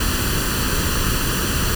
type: noise with comb filter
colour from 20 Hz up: pink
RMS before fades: -20 dBFS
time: 0-1.75 s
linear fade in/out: 5 ms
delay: 0.68 ms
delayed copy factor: +0.65
effects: none